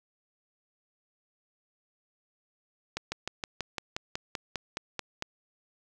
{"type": "slowing click train", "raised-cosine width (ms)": 0.2, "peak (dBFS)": -15, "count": 13, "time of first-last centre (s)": [2.97, 5.224], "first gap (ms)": 150, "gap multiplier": 1.04, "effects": []}